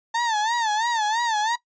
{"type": "tone with vibrato", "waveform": "35% pulse", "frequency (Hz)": 895, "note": "A5", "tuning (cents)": 29, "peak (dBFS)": -19, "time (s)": [0.14, 1.56], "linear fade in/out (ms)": 10, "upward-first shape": "sine", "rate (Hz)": 3, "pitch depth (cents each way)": 120, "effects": ["noise-tail reverb RT60 0.1 s tail -19 dB re dry", "resampled to 16000 Hz"]}